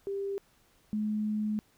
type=tone pair in turn; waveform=sine; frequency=396 / 212.7 Hz; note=G4 / G#3; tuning=+18 / +42 cents; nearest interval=major seventh; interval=1076 cents; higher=first; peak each=-31 / -28 dBFS; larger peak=second; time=0.07-0.38 / 0.93-1.59 s; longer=second; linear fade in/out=0 ms; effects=pink hiss -66 dBFS RMS until 1.77 s